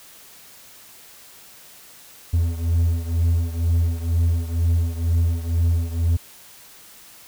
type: beating tone pair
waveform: triangle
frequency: 83.3 / 85.4 Hz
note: E2 / F2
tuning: +19 / -38 cents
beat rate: 2.1 Hz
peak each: -17 / -21 dBFS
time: 2.33-6.17 s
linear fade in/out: 10 ms
effects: white hiss -46 dBFS RMS until 7.27 s